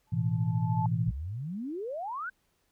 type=tone with exponential growth; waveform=sine; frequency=871 Hz; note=A5; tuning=18 cents flat; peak=-28 dBFS; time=0.07-0.86 s; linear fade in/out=2 ms; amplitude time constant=170 ms
type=chord; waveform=sine; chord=A suspended second; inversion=none; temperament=equal; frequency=110 / 123.47 / 164.81 Hz; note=A2 / B2 / E3; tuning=0 / 0 / 0 cents; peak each=-30 dBFS; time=0.12-1.11 s; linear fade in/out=10 ms
type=exponential sweep; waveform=sine; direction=up; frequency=52.5 to 1568 Hz; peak=-33 dBFS; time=1.07-2.3 s; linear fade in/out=10 ms
effects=pink hiss -73 dBFS RMS until 2.71 s